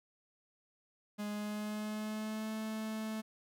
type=tone with pitch glide; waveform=45% pulse; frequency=208 to 218.5 Hz; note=G#3 to A3; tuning=+3 to -12 cents; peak=-37 dBFS; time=1.18-3.22 s; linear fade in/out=20 ms; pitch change=+85 cents; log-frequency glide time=1.29-2.52 s; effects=none